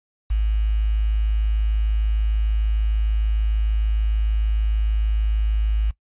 sine tone with quantisation, 53.3 Hz, G#1, 46 cents sharp, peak -17 dBFS, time 0.3-5.91 s, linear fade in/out 10 ms, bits 7, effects noise-tail reverb RT60 0.1 s tail -19 dB re dry + resampled to 8000 Hz

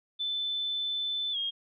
sine tone with pitch glide, 3520 to 3247 Hz, A7 to G#7, 0 to -40 cents, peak -29 dBFS, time 0.19-1.51 s, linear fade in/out 20 ms, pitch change -140 cents, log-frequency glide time 1.32-1.37 s, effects none

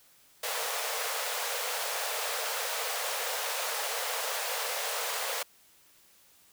pink high-pass noise, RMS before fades -33 dBFS, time 0.43-5.43 s, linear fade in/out 5 ms, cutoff 450 Hz, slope 96 dB/octave, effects white hiss -61 dBFS RMS until 6.52 s

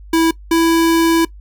square tone pair in turn, 327.7 / 330.6 Hz, E4 / E4, -10 / +5 cents, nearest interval unison, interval 15 cents, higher second, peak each -11 dBFS, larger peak neither, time 0.13-0.31 / 0.51-1.25 s, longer second, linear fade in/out 5 ms, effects noise-tail reverb RT60 0.1 s tail -20 dB re dry + added 50 Hz sine -34 dBFS peak until 1.4 s

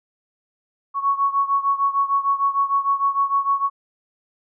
sine beating tone pair, 1108.7 / 1115.3 Hz, C#6 / C#6, 0 / +10 cents, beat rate 6.6 Hz, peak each -19 / -22 dBFS, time 0.94-3.7 s, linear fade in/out 50 ms, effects none

